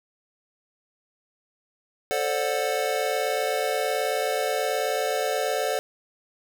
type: chord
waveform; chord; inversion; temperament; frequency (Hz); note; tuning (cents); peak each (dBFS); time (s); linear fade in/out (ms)
square; D dominant seventh; second; just; 440.5 / 528.6 / 587.3 / 734.2; A4 / C5 / D5 / F#5; +2 / +18 / 0 / -14; -30; 2.11-5.79; 0
effects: none